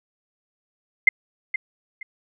sine tone with echo, 2091 Hz, C7, 2 cents flat, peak -8 dBFS, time 1.07-1.09 s, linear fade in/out 5 ms, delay 470 ms, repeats 2, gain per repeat -12 dB, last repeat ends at 2.03 s, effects none

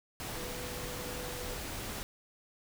sine tone in noise, 495.1 Hz, B4, 4 cents sharp, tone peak -45 dBFS, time 0.36-1.58 s, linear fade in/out 0 ms, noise pink, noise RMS -40 dBFS, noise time 0.2-2.03 s, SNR -8 dB, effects none

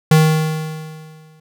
square tone with exponential decay, 156.8 Hz, D#3, 14 cents sharp, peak -7 dBFS, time 0.11-1.4 s, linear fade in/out 5 ms, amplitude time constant 280 ms, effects none

